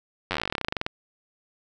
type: slowing click train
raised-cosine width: 0.3 ms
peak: -10 dBFS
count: 23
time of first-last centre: 0.31-0.865 s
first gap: 10 ms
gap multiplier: 1.08
effects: none